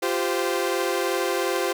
sawtooth chord, F suspended second, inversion none, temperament equal with one note detuned, 349.2 / 392 / 517.8 Hz, F4 / G4 / C5, 0 / 0 / -18 cents, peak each -23 dBFS, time 0.02-1.73 s, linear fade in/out 10 ms, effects none

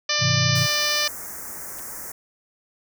harmonic tone, 595 Hz, D5, 22 cents sharp, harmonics 1 / 2 / 3 / 4 / 5 / 6 / 7 / 8 / 9 / 10, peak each -32 / -31 / -28 / -29 / -30 / -31 / -30 / -27 / -29 / -28 dBFS, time 0.09-1.08 s, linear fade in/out 5 ms
sine chord, Ab augmented, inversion none, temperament just, 103.83 / 129.78 / 162.23 Hz, Ab2 / C3 / E3, 0 / -14 / -27 cents, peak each -26 / -22 / -26 dBFS, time 0.19-0.68 s, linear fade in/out 50 ms
white band-stop noise, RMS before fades -35 dBFS, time 0.55-2.12 s, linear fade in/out 5 ms, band 2000 to 5700 Hz, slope 48 dB/octave
clicks, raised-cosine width 0.2 ms, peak -27 dBFS, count 2, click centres 1.786 / 1.794 s
effects none

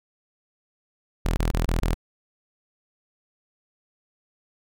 sawtooth tone bursts, 41.18 Hz, E1, 1 cent flat, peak -17 dBFS, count 5, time 1.25-1.942 s, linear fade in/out 0 ms, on 120 ms, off 23 ms, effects none

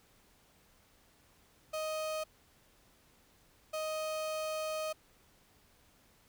35% pulse tone bursts at uneven times, 625 Hz, D#5, 8 cents sharp, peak -33 dBFS, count 2, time 1.73-2.24 / 3.73-4.93 s, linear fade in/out 10 ms, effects pink hiss -66 dBFS RMS until 6.28 s

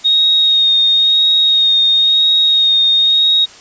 sine tone with vibrato, 3729 Hz, A#7, in tune, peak -8 dBFS, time 0.04-3.46 s, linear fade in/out 20 ms, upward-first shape sine, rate 0.98 Hz, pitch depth 18 cents each way, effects white hiss -38 dBFS RMS until 3.6 s + resampled to 16000 Hz

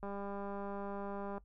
click train, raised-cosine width 1 ms, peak -30 dBFS, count 271, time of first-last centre 0.03-1.38 s, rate 200 Hz, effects noise-tail reverb RT60 0.1 s tail -21 dB re dry + added 50 Hz sine -59 dBFS peak until 1.44 s

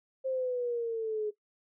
sine exponential sweep, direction down, 531 to 419.2 Hz, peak -29 dBFS, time 0.24-1.31 s, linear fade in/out 20 ms, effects noise-tail reverb RT60 0.1 s tail -17 dB re dry

